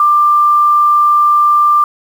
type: tone with quantisation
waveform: sine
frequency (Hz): 1187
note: D6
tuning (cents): +18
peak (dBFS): -6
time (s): 0-1.84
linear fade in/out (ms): 2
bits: 6
effects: none